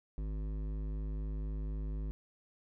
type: tone with hard clipping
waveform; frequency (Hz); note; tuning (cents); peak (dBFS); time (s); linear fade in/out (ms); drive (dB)
sine; 52; G#1; +3; -37; 0.18-2.11; 0; 13
effects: none